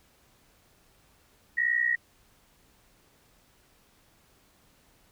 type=tone pair together; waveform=sine; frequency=1864.7 / 1926 Hz; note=A#6 / B6; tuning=0 / -44 cents; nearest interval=minor second; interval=56 cents; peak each=-26 dBFS; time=1.57-1.96 s; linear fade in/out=10 ms; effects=pink hiss -63 dBFS RMS until 5.11 s